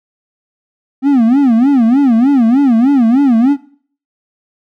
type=tone with vibrato; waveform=triangle; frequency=253 Hz; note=B3; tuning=42 cents sharp; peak=-4 dBFS; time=1.02-3.57 s; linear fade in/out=50 ms; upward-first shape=sine; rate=3.3 Hz; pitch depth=220 cents each way; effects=noise-tail reverb RT60 0.5 s tail -19 dB re dry